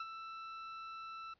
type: tone with ADSR envelope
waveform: 40% pulse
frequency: 1327 Hz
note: E6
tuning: 11 cents sharp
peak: -37 dBFS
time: 0-1.34 s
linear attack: 4 ms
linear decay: 37 ms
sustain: -7 dB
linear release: 7 ms
effects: pink hiss -75 dBFS RMS until 1.39 s + resampled to 11025 Hz